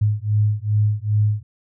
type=beating tone pair; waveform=sine; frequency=104.3 / 106.8 Hz; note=G#2 / G#2; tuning=+8 / +49 cents; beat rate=2.5 Hz; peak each=-19 dBFS; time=0.01-1.43 s; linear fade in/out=10 ms; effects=none